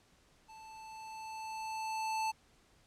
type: tone with level ramp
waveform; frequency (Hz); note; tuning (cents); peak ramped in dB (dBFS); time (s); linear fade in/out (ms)
square; 880; A5; 0; -52 to -32; 0.48-2.32; 20
effects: pink hiss -67 dBFS RMS until 2.86 s + low-pass 9000 Hz 12 dB/octave